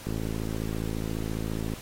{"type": "click train", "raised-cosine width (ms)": 3, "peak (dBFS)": -19, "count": 92, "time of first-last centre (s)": [0.07, 1.737], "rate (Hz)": 54.6, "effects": ["pink hiss -44 dBFS RMS until 1.81 s", "AAC 48 kbps"]}